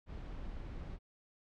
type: noise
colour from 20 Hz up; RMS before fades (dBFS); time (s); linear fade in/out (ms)
brown; -44; 0.06-0.99; 50
effects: low-pass 4000 Hz 12 dB/octave